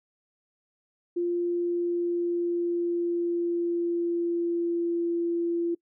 sine tone with pitch glide, 348.1 to 340.9 Hz, F4 to F4, -6 to -42 cents, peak -24 dBFS, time 1.16-5.75 s, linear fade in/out 10 ms, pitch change -36 cents, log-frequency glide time 1.41-5.07 s, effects noise-tail reverb RT60 0.1 s tail -23 dB re dry

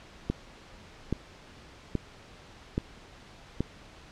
click train, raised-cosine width 3 ms, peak -14 dBFS, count 5, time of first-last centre 0.3-3.606 s, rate 1.21 Hz, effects pink hiss -51 dBFS RMS until 4.11 s + low-pass 5000 Hz 12 dB/octave

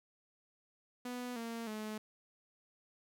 sawtooth tone with pitch steps, 246.9 / 230.4 / 214.9 Hz, B3 / A#3 / A3, 0 / -20 / -41 cents, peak -36 dBFS, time 1.05-1.98 s, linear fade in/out 5 ms, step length 310 ms, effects none

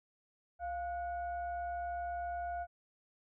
sine tone with frequency modulation, 698.5 Hz, F5, in tune, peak -36 dBFS, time 0.59-2.67 s, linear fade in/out 50 ms, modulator 763 Hz, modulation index 0.49, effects none

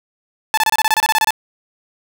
sawtooth tone bursts, 872 Hz, A5, 16 cents flat, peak -8 dBFS, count 13, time 0.54-1.306 s, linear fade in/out 0 ms, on 34 ms, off 27 ms, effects none

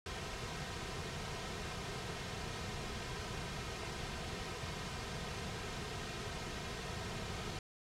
pink noise with comb filter, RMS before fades -42 dBFS, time 0.06-7.59 s, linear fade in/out 2 ms, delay 3.5 ms, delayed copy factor -0.55, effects low-pass 6000 Hz 12 dB/octave

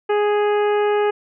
harmonic tone, 415.3 Hz, G#4, in tune, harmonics 1 / 2 / 3 / 4 / 5 / 6 / 7, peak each -16 / -23 / -29 / -31 / -36 / -36 / -38 dBFS, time 0.09-1.11 s, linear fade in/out 10 ms, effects none

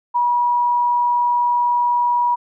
sine tone, 966 Hz, B5, 39 cents flat, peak -14 dBFS, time 0.14-2.36 s, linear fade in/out 20 ms, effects none

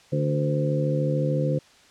harmonic tone with a mistuned harmonic, 73.6 Hz, D2, 4 cents sharp, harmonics 2 / 3 / 4 / 5 / 6 / 7, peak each -23 / -34 / -31 / -34 / -37 / -27 dBFS, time 0.12-1.59 s, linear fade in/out 10 ms, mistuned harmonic 6, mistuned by +27 cents, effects white hiss -54 dBFS RMS until 1.9 s + low-pass 6000 Hz 12 dB/octave

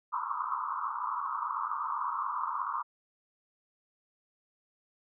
pink band-pass noise, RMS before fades -34 dBFS, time 0.12-2.83 s, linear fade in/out 20 ms, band 940 to 1300 Hz, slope 96 dB/octave, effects none

